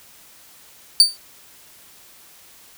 35% pulse tone with exponential decay, 4596 Hz, D8, 38 cents flat, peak -3 dBFS, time 1-1.17 s, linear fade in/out 1 ms, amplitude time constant 35 ms, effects white hiss -48 dBFS RMS until 2.77 s

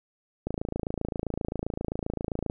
click train, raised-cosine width 2 ms, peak -16 dBFS, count 57, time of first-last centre 0.47-2.499 s, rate 27.6 Hz, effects none

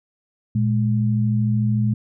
sine tone pair together, 116.54 / 210 Hz, A#2 / G#3, 0 / +19 cents, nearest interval minor seventh, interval 1019 cents, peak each -18 / -21 dBFS, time 0.55-1.94 s, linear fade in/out 5 ms, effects none

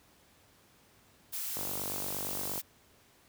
blue noise, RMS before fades -37 dBFS, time 1.32-2.62 s, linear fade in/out 20 ms
click train, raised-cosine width 1 ms, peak -26 dBFS, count 50, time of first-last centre 1.57-2.578 s, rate 48.6 Hz
effects pink hiss -63 dBFS RMS until 3.28 s + high-pass 60 Hz 12 dB/octave

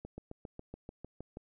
slowing click train, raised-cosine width 2 ms, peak -30 dBFS, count 10, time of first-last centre 0.05-1.371 s, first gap 130 ms, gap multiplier 1.03, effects none

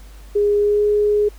sine tone with pitch glide, 411.5 to 416.5 Hz, G#4 to G#4, -16 to +5 cents, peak -13 dBFS, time 0.35-1.29 s, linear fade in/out 10 ms, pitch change +21 cents, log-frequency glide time 0.59-0.84 s, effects added 50 Hz sine -37 dBFS peak until 1.38 s + pink hiss -49 dBFS RMS until 1.38 s

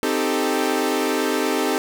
sawtooth chord, A half-diminished seventh, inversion first, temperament equal, 261.6 / 311.1 / 392 / 440 Hz, C4 / Eb4 / G4 / A4, 0 / 0 / 0 / 0 cents, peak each -21 dBFS, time 0.03-1.78 s, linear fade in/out 0 ms, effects none

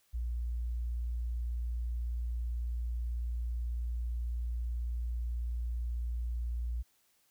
sine tone, 59.1 Hz, A#1, 24 cents sharp, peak -32 dBFS, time 0.13-6.83 s, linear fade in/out 20 ms, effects white hiss -71 dBFS RMS until 7.3 s

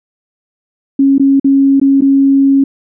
sine tone with dropouts, 274.1 Hz, C#4, 19 cents flat, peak -5 dBFS, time 0.99-2.64 s, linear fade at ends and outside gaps 5 ms, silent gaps 1.182-1.196 / 1.398-1.444 / 1.799-1.814 / 2.009-2.019 s, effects none

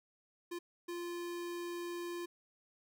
square tone bursts at uneven times, 347.2 Hz, F4, 10 cents flat, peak -40 dBFS, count 2, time 0.51-0.59 / 0.88-2.26 s, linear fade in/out 10 ms, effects none

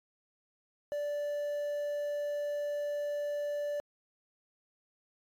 triangle tone with quantisation, 584 Hz, D5, 10 cents flat, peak -30 dBFS, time 0.92-3.8 s, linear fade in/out 0 ms, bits 9, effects AAC 64 kbps

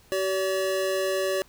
square tone pair together, 381.1 / 571 Hz, G4 / D5, -49 / -49 cents, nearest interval perfect fifth, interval 700 cents, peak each -28 / -27 dBFS, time 0.12-1.42 s, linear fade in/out 0 ms, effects pink hiss -57 dBFS RMS until 1.48 s

